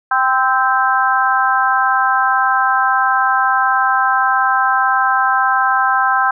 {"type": "harmonic tone with a mistuned harmonic", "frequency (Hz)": 261.6, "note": "C4", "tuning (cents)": 0, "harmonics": [3, 4, 5, 6], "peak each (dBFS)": [-17, -17, -17, -17], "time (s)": [0.11, 6.31], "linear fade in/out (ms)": 5, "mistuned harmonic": 4, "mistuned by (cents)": -22, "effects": []}